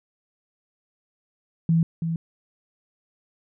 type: tone with echo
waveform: sine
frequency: 164.81 Hz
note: E3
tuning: in tune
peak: -16 dBFS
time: 1.69-1.83 s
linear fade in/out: 2 ms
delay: 330 ms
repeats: 1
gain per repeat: -7 dB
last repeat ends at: 2.16 s
effects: none